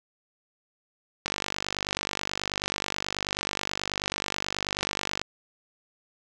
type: click train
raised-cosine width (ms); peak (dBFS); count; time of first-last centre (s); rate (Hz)
0.2; -10; 196; 1.26-5.215; 49.3
effects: none